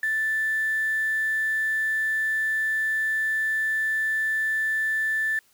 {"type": "tone with quantisation", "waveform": "sine", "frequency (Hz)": 1760, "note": "A6", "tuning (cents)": 0, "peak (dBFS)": -22, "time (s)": [0.03, 5.39], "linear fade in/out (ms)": 2, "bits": 7, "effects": ["white hiss -62 dBFS RMS until 5.53 s"]}